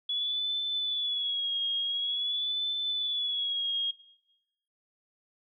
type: tone with vibrato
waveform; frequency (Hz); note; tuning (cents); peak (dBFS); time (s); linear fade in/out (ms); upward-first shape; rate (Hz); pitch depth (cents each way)
sine; 3389; G#7; +34; -28; 0.09-3.91; 5; sine; 0.47; 66
effects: noise-tail reverb RT60 0.9 s tail -20 dB re dry